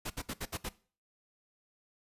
pink noise bursts, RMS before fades -37 dBFS, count 6, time 0.05-0.692 s, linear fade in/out 10 ms, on 52 ms, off 66 ms, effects noise-tail reverb RT60 0.4 s tail -19 dB re dry + resampled to 32000 Hz

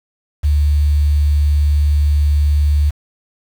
sine tone with quantisation, 73.42 Hz, D2, in tune, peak -10 dBFS, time 0.43-2.91 s, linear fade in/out 20 ms, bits 6, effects none

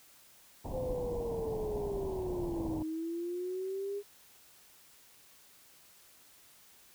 pink low-pass noise, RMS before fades -40 dBFS, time 0.64-2.83 s, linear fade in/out 10 ms, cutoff 1000 Hz, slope 96 dB/octave
sine linear two-way sweep, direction down then up, 523.3 to 311.1 to 408.8 Hz, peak -34 dBFS, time 0.71-4.03 s, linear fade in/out 50 ms, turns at 2.81 s
effects white hiss -60 dBFS RMS until 6.94 s

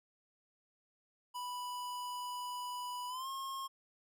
square tone with pitch glide, 987 to 1076.3 Hz, B5 to C6, -1 to +49 cents, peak -40 dBFS, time 1.34-3.68 s, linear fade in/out 20 ms, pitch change +150 cents, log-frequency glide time 3.08-3.28 s, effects none

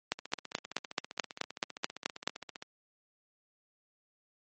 two click trains, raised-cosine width 0.2 ms, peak -24 / -11 dBFS, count 38 / 11, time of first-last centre 0.19-2.624 / 0.12-2.275 s, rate 15.2 / 4.64 Hz, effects high-pass 200 Hz 12 dB/octave + MP3 32 kbps

